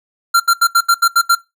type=tone bursts; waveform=square; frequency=1376 Hz; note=F6; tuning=26 cents flat; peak=-8 dBFS; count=8; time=0.34-1.353 s; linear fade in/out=10 ms; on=61 ms; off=75 ms; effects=noise-tail reverb RT60 0.2 s tail -19 dB re dry